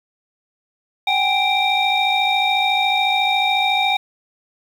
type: tone cluster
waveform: sine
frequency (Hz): 761 / 815 / 2352 / 3715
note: F#5 / G#5 / D7 / A#7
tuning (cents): +48 / -33 / +2 / -7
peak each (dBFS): -20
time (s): 1.07-3.97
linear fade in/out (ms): 5
effects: tanh soft clip ceiling -7 dBFS + 7-bit